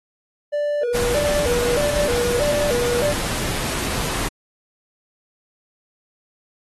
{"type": "tone with vibrato", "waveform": "triangle", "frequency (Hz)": 532, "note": "C5", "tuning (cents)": 29, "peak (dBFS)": -17, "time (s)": [0.52, 3.13], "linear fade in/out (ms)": 20, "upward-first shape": "square", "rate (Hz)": 1.6, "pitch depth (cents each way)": 170}
{"type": "noise", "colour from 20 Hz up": "pink", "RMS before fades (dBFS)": -25, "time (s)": [0.94, 4.29], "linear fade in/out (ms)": 10}
{"effects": ["AAC 32 kbps"]}